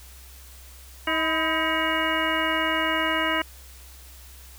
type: harmonic tone with a mistuned harmonic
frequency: 318.1 Hz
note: D#4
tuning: 38 cents sharp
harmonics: 1 / 2 / 3 / 4 / 5 / 6 / 7 / 9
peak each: -30 / -30 / -30 / -30 / -30 / -30 / -30 / -30 dBFS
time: 1.07-3.42 s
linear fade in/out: 5 ms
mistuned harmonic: 3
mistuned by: +83 cents
effects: added 64 Hz sine -45 dBFS peak until 4.58 s + white hiss -49 dBFS RMS until 4.58 s